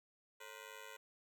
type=ring-modulated tone; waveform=10% pulse; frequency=493.9 Hz; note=B4; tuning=in tune; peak=-39 dBFS; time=0.4-0.97 s; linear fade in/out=10 ms; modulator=51.1 Hz; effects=none